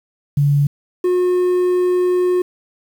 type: tone pair in turn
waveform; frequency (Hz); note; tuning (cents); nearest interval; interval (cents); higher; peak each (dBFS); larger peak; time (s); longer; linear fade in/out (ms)
sine / triangle; 143.3 / 361.1; D3 / F#4; -42 / -42; octave + major third; 1600; second; -11; neither; 0.37-0.67 / 1.04-2.42; second; 5
effects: 7-bit